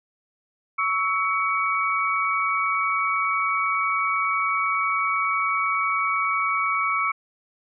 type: tone cluster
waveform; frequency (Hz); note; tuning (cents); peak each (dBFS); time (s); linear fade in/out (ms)
sine; 1120 / 1310 / 2256; C#6 / E6 / C#7; +18 / -11 / +30; -25; 0.78-7.12; 10
effects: none